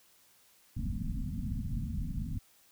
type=low-pass noise; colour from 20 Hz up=pink; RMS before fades=-35 dBFS; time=0.76-2.39 s; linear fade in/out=10 ms; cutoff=260 Hz; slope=96 dB/octave; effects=white hiss -64 dBFS RMS until 2.71 s